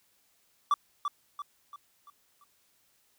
triangle tone with echo, 1160 Hz, D6, 22 cents flat, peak -19 dBFS, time 0.71-0.74 s, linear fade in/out 2 ms, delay 340 ms, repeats 5, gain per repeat -7 dB, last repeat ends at 2.44 s, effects white hiss -69 dBFS RMS until 3.18 s

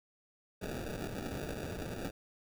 white noise with sample-and-hold, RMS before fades -40 dBFS, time 0.61-2.11 s, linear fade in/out 20 ms, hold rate 1050 Hz, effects none

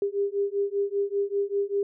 sine beating tone pair, 398.8 / 403.9 Hz, G4 / G#4, +30 / -48 cents, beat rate 5.1 Hz, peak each -27 dBFS, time 0.02-1.83 s, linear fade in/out 2 ms, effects none

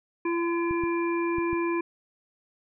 harmonic tone, 340 Hz, F4, 46 cents flat, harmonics 1 / 3 / 5 / 7, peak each -25 / -32 / -41 / -36 dBFS, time 0.25-1.81 s, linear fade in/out 5 ms
clicks, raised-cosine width 5 ms, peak -25 dBFS, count 4, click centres 0.71 / 0.837 / 1.384 / 1.531 s
effects none

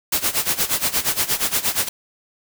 white noise with tremolo, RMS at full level -18 dBFS, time 0.12-1.89 s, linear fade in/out 5 ms, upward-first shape sine, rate 8.5 Hz, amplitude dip 85%, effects none

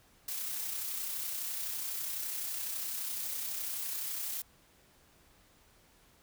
blue noise with amplitude modulation, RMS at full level -36 dBFS, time 0.28-4.42 s, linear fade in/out 5 ms, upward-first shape sine, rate 31.9 Hz, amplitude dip 30%, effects pink hiss -64 dBFS RMS until 6.22 s

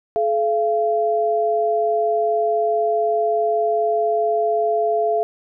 sine tone pair together, 428.7 / 684 Hz, A4 / F5, -45 / -36 cents, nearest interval minor sixth, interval 809 cents, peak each -20 / -18 dBFS, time 0.16-5.23 s, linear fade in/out 0 ms, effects none

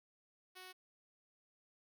5% pulse tone, 370 Hz, F#4, in tune, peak -40 dBFS, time 0.55-0.73 s, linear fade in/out 20 ms, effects none

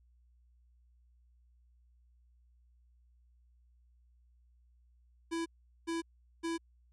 square tone bursts, 331.9 Hz, E4, 12 cents sharp, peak -34 dBFS, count 3, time 5.31-6.58 s, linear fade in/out 20 ms, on 150 ms, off 410 ms, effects added 60 Hz sine -63 dBFS peak until 6.92 s + resampled to 24000 Hz

